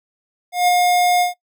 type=tone with ADSR envelope; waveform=square; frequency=714 Hz; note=F5; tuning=38 cents sharp; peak=-12 dBFS; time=0.52-1.34 s; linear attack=160 ms; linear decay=9 ms; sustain=-2 dB; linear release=130 ms; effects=noise-tail reverb RT60 0.1 s tail -19 dB re dry